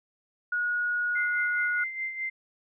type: tone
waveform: sine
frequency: 1450 Hz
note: F#6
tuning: 35 cents flat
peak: -25 dBFS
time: 0.52-1.84 s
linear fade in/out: 5 ms
type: tone with tremolo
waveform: sine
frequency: 2084 Hz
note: C7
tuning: 7 cents flat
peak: -28 dBFS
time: 1.15-2.3 s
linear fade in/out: 10 ms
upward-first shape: sine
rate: 4.8 Hz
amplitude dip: 60%
effects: none